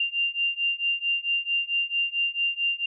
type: beating tone pair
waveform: sine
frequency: 2783 / 2787.5 Hz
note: F7 / F7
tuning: -7 / -4 cents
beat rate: 4.5 Hz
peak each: -27 / -26 dBFS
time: 0-2.86 s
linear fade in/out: 5 ms
effects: none